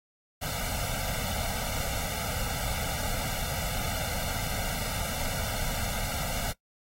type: noise with comb filter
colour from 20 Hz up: pink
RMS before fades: -32 dBFS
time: 0.41-6.53 s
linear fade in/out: 20 ms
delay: 1.4 ms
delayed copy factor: +1
effects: noise-tail reverb RT60 0.1 s tail -20 dB re dry + AAC 48 kbps